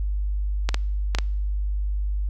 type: clicks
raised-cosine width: 0.2 ms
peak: -7 dBFS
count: 4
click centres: 0.69 / 0.744 / 1.149 / 1.186 s
effects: noise-tail reverb RT60 0.8 s tail -25 dB re dry + added 50 Hz sine -22 dBFS peak until 2.29 s